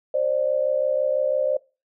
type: tone pair together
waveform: sine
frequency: 530 / 596 Hz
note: C5 / D5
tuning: +22 / +25 cents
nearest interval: major second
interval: 203 cents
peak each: -22 dBFS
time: 0.14-1.57 s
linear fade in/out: 5 ms
effects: noise-tail reverb RT60 0.3 s tail -22 dB re dry